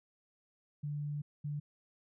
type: tone bursts at uneven times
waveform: sine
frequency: 146.83 Hz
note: D3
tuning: in tune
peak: -35 dBFS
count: 2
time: 0.83-1.22 / 1.44-1.6 s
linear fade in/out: 10 ms
effects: none